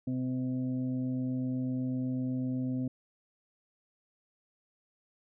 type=harmonic tone; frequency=128 Hz; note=C3; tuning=38 cents flat; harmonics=1 / 2 / 4 / 5; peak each=-35 / -31 / -48 / -51 dBFS; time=0.07-2.88 s; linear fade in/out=5 ms; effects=none